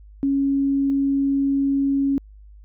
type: tone pair in turn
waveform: sine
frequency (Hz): 276.2 / 276.2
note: C#4 / C#4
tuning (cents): -6 / -6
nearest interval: unison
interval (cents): 0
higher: neither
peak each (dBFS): -17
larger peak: neither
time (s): 0.23-0.9 / 0.9-2.18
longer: second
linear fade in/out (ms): 0
effects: added 51 Hz sine -42 dBFS peak until 2.64 s